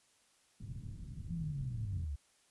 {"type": "low-pass noise", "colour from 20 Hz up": "white", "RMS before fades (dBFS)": -45, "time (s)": [0.6, 2.05], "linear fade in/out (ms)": 5, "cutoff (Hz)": 160, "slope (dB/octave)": 24}
{"type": "linear sweep", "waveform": "sine", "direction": "down", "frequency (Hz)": [174.61, 66], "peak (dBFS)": -36, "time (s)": [1.3, 2.16], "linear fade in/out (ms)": 10}
{"effects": ["white hiss -70 dBFS RMS until 2.5 s", "resampled to 24000 Hz"]}